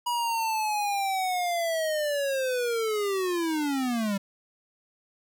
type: linear sweep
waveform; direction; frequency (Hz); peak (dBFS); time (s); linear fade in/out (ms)
square; down; 970 to 192.5; -26; 0.06-4.18; 10
effects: none